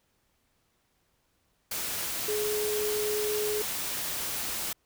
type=tone in noise; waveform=sine; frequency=421.9 Hz; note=G#4; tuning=27 cents sharp; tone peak=-28 dBFS; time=2.28-3.62 s; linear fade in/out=5 ms; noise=white; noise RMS=-33 dBFS; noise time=1.71-4.73 s; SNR=+2 dB; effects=pink hiss -72 dBFS RMS until 4.85 s